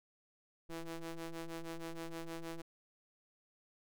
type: ring-modulated tone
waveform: sawtooth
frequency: 164.81 Hz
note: E3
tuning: in tune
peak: -35 dBFS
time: 0.69-2.62 s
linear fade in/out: 10 ms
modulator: 168 Hz
effects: none